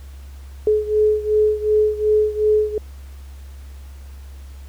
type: beating tone pair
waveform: sine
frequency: 425.5 / 428.2 Hz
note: G#4 / A4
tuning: +42 / -47 cents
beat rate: 2.7 Hz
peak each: -16 / -19 dBFS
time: 0.67-2.78 s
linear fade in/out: 2 ms
effects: added 68 Hz sine -34 dBFS peak until 4.68 s + pink hiss -51 dBFS RMS until 4.68 s